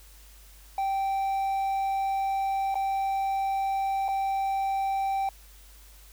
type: tone with dropouts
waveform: triangle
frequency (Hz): 780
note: G5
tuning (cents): -9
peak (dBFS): -23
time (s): 0.78-5.29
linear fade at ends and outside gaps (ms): 2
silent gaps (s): 2.744-2.754 / 4.082-4.086
effects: added 50 Hz sine -50 dBFS peak until 6.12 s + white hiss -55 dBFS RMS until 6.12 s